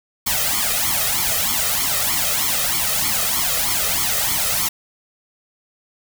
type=noise with flanger; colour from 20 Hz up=white; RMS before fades=-20 dBFS; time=0.26-4.69 s; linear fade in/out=10 ms; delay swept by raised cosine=0.91 to 1.61 ms; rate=3.2 Hz; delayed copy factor=+0.9; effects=none